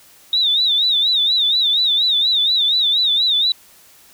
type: tone with vibrato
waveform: sine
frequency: 3722 Hz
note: A#7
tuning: 3 cents flat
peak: -13 dBFS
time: 0.33-3.52 s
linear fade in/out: 2 ms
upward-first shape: sine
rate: 4.2 Hz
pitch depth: 120 cents each way
effects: white hiss -48 dBFS RMS until 4.13 s